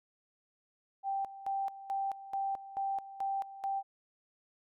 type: tone with tremolo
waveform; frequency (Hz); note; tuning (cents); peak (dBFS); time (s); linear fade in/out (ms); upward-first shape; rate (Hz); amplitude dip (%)
sine; 784; G5; 0; -31; 1.03-3.83; 50; square; 2.3; 80
effects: none